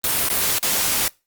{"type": "noise with dropouts", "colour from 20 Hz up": "white", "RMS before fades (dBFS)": -20, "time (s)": [0.04, 1.08], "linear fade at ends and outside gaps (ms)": 1, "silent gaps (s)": [[0.287, 0.3], [0.585, 0.628]], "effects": ["noise-tail reverb RT60 0.3 s tail -26 dB re dry", "Opus 32 kbps"]}